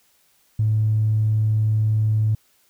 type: tone with tanh clipping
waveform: triangle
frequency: 108.4 Hz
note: A2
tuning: 25 cents flat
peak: -16 dBFS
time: 0.59-2.35 s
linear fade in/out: 5 ms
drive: 4 dB
effects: white hiss -61 dBFS RMS until 2.69 s